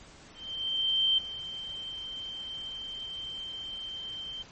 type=tone with ADSR envelope; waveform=sine; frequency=3125 Hz; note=G7; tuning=6 cents flat; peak=-21 dBFS; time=0.34-4.43 s; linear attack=840 ms; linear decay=6 ms; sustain=-15 dB; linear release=12 ms; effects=pink hiss -52 dBFS RMS until 4.51 s + MP3 32 kbps